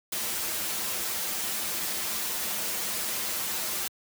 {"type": "noise with comb filter", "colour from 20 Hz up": "white", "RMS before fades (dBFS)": -31, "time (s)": [0.12, 3.88], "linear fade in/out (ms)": 5, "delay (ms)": 7.2, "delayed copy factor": -0.85, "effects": ["high-pass 100 Hz 12 dB/octave"]}